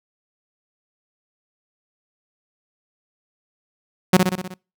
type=tone with echo; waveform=sawtooth; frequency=183.8 Hz; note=F#3; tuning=11 cents flat; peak=-5 dBFS; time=4.13-4.17 s; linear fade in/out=5 ms; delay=62 ms; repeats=6; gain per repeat=-4 dB; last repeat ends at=4.542 s; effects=noise-tail reverb RT60 0.3 s tail -25 dB re dry

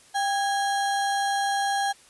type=tone with sample-and-hold; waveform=sine; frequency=794 Hz; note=G5; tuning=22 cents sharp; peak=-22 dBFS; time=0.14-1.93 s; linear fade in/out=20 ms; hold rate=2450 Hz; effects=white hiss -54 dBFS RMS until 2.09 s + resampled to 24000 Hz

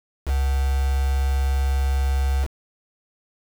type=tone with quantisation; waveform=sine; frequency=67.7 Hz; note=C#2; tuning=40 cents flat; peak=-18 dBFS; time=0.25-2.48 s; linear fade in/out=50 ms; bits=5; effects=none

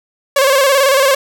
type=tone with vibrato; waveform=sawtooth; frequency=545 Hz; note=C#5; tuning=29 cents flat; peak=-5 dBFS; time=0.36-1.15 s; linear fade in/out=5 ms; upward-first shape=square; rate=18 Hz; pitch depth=59 cents each way; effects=none

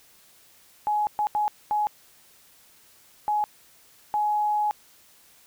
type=tone bursts at uneven times; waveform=sine; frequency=840 Hz; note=G#5; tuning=19 cents sharp; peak=-21 dBFS; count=6; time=0.87-1.07 / 1.19-1.27 / 1.35-1.48 / 1.71-1.87 / 3.28-3.44 / 4.14-4.71 s; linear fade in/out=0 ms; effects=white hiss -56 dBFS RMS until 5.46 s

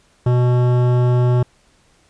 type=tone with hard clipping; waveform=sine; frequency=123.47 Hz; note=B2; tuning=in tune; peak=-14 dBFS; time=0.26-1.43 s; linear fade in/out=5 ms; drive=15 dB; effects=pink hiss -56 dBFS RMS until 2.09 s + resampled to 22050 Hz

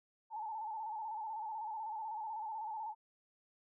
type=tone with vibrato; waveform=sine; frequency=872 Hz; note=A5; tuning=16 cents flat; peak=-39 dBFS; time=0.3-2.95 s; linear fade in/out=50 ms; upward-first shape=square; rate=16 Hz; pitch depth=53 cents each way; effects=none

